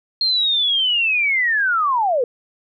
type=linear sweep; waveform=sine; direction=down; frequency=4240 to 460.2 Hz; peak=-15 dBFS; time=0.21-2.24 s; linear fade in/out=2 ms; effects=none